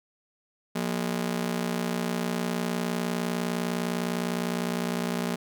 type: ring-modulated tone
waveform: sawtooth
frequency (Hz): 205.9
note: G#3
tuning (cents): -15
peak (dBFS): -20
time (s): 0.75-5.36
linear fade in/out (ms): 10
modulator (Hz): 29.9
effects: none